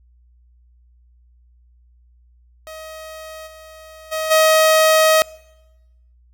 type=tone with level steps; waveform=sawtooth; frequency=632 Hz; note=D#5; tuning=27 cents sharp; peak=-29 / -35 / -17 / -7 dBFS; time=2.67-5.22 s; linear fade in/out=0 ms; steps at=3.46 / 4.11 / 4.3 s; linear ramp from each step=20 ms; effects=noise-tail reverb RT60 1.0 s tail -24 dB re dry + added 60 Hz sine -50 dBFS peak until 6.33 s